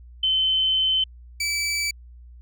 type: tone pair in turn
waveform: sine / 20% pulse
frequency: 3066 / 2308 Hz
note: G7 / D7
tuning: -39 / -31 cents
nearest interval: perfect fourth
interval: 492 cents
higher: first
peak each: -18 dBFS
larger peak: neither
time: 0.23-1.04 / 1.4-1.91 s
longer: first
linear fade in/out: 5 ms
effects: added 60 Hz sine -42 dBFS peak until 2.41 s